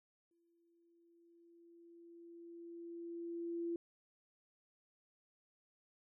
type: tone with exponential growth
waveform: sine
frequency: 339.5 Hz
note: F4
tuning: 49 cents flat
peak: -36 dBFS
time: 0.31-3.76 s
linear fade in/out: 2 ms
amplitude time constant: 750 ms
effects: none